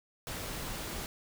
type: noise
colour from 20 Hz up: pink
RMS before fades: -39 dBFS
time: 0.27-1.06 s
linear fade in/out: 0 ms
effects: none